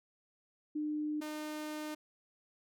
sine / sawtooth tone pair in turn, 301.7 / 304.7 Hz, D4 / D#4, +47 / -36 cents, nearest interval unison, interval 17 cents, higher second, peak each -33 / -35 dBFS, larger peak first, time 0.75-1.21 / 1.21-1.95 s, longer second, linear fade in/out 10 ms, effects none

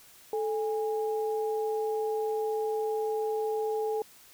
sine tone pair together, 436.9 / 820.5 Hz, A4 / G#5, -12 / -21 cents, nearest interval major seventh, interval 1091 cents, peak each -28 / -35 dBFS, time 0.33-4.02 s, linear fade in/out 2 ms, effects white hiss -55 dBFS RMS until 4.33 s

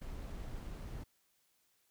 brown noise, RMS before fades -44 dBFS, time 0.01-1.04 s, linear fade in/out 10 ms, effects white hiss -75 dBFS RMS until 1.9 s

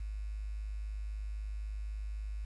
sine tone with quantisation, 51.91 Hz, G#1, in tune, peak -36 dBFS, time 0-2.45 s, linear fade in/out 5 ms, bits 10, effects resampled to 24000 Hz

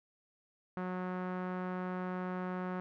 sawtooth tone with low-pass filter, 182.8 Hz, F#3, 21 cents flat, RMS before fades -38 dBFS, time 0.77-2.8 s, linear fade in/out 0 ms, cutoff 1400 Hz, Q 1.7, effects none

